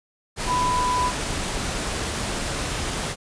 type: tone in noise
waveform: sine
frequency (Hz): 995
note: B5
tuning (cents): +13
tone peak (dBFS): -20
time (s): 0.46-1.12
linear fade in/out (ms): 50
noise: pink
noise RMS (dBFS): -27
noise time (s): 0.36-3.16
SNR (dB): +4
effects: resampled to 22050 Hz